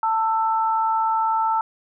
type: tone pair together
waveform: sine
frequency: 891 / 1323.8 Hz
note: A5 / E6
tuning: +22 / +7 cents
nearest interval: perfect fifth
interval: 685 cents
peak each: -19 / -24 dBFS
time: 0.03-1.61 s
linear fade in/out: 2 ms
effects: none